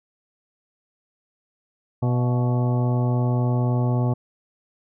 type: harmonic tone with a mistuned harmonic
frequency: 123.47 Hz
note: B2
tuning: in tune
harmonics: 1 / 2 / 3 / 4 / 5 / 6 / 7 / 9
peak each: -19 / -27 / -32 / -35 / -34 / -36 / -35 / -40 dBFS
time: 2.02-4.14 s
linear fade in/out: 10 ms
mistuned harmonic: 6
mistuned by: -63 cents
effects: none